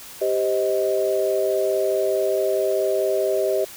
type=chord; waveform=sine; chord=C minor; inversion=second; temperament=just; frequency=392.4 / 523.3 / 627.9 Hz; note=G4 / C5 / Eb5; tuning=+2 / 0 / +16 cents; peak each=-22 / -25 / -22 dBFS; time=0.21-3.65 s; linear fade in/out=10 ms; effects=white hiss -40 dBFS RMS until 3.76 s